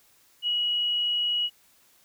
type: tone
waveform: sine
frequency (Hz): 2912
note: F#7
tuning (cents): -28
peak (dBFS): -23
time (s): 0.42-1.5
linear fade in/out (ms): 50
effects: white hiss -61 dBFS RMS until 2.04 s